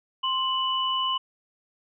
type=tone pair together; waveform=sine; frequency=1049 / 2969 Hz; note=C6 / F#7; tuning=+4 / +5 cents; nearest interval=octave + tritone; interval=1801 cents; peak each=-26 dBFS; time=0.23-1.18 s; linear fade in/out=10 ms; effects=none